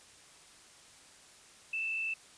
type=tone with frequency modulation; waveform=sine; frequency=2650 Hz; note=E7; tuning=9 cents sharp; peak=-32 dBFS; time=1.73-2.14 s; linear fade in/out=5 ms; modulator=53.4 Hz; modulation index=0.73; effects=white hiss -57 dBFS RMS until 2.37 s + resampled to 22050 Hz